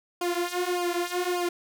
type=tone with flanger; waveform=sawtooth; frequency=353.6 Hz; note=F4; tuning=22 cents sharp; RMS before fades=-28 dBFS; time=0.21-1.49 s; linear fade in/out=5 ms; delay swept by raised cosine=0.51 to 5.61 ms; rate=1.7 Hz; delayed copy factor=-1; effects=none